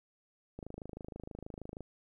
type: click train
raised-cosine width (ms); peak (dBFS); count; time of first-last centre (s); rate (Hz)
2; -30; 33; 0.59-1.807; 26.3
effects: 12-bit